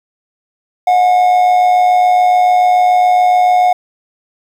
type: tone with amplitude modulation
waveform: triangle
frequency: 725 Hz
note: F#5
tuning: 35 cents flat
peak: -3 dBFS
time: 0.87-3.73 s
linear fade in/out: 5 ms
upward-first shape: sine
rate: 107 Hz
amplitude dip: 45%
effects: 7-bit